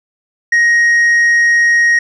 sine tone with tanh clipping, 1878 Hz, A#6, 12 cents sharp, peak -8 dBFS, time 0.52-1.99 s, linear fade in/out 5 ms, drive 3 dB, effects none

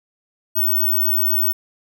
sine tone, 15804 Hz, B9, in tune, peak -15 dBFS, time 0.55-1.53 s, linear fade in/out 20 ms, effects none

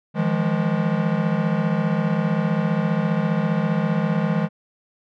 square tone cluster, 158.4 / 173.5 / 208.1 Hz, D#3 / F3 / G#3, +31 / -11 / +4 cents, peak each -24 dBFS, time 0.14-4.49 s, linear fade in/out 50 ms, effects low-pass 2000 Hz 12 dB/octave

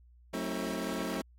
25% pulse chord, F# diminished seventh, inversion none, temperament just, 185 / 222 / 266.4 / 319.7 Hz, F#3 / A3 / C4 / Eb4, 0 / +16 / +31 / +47 cents, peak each -35 / -35 / -35 / -36 dBFS, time 0.33-1.22 s, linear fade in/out 10 ms, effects added 60 Hz sine -56 dBFS peak until 1.38 s + AAC 48 kbps

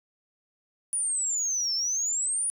sine exponential two-way sweep, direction down then up, 9770 to 5274 to 9770 Hz, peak -24 dBFS, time 0.93-2.5 s, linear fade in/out 0 ms, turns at 1.74 s, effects tanh soft clip ceiling -21 dBFS

